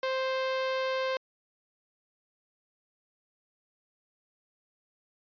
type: tone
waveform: sawtooth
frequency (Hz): 524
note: C5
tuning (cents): +2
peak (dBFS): -24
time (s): 0.03-1.17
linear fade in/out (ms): 2
effects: resampled to 11025 Hz